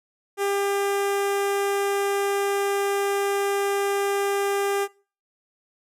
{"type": "tone with notch filter", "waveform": "sawtooth", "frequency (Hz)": 399.4, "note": "G4", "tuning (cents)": 32, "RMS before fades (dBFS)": -24, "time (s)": [0.37, 4.88], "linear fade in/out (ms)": 50, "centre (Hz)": 4300, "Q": 1.8, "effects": ["noise-tail reverb RT60 0.4 s tail -23 dB re dry", "resampled to 32000 Hz"]}